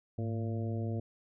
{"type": "harmonic tone with a mistuned harmonic", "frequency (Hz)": 114.3, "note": "A#2", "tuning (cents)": -34, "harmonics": [1, 2, 3, 4, 5, 6], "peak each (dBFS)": [-33, -39, -43, -45, -47, -49], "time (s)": [0.18, 1], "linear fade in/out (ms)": 5, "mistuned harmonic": 1, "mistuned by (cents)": -110, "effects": []}